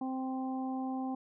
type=harmonic tone; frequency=261.2 Hz; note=C4; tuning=3 cents flat; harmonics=1 / 2 / 3 / 4; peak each=-34 / -48 / -40 / -49 dBFS; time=0.01-1.15 s; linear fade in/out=5 ms; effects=none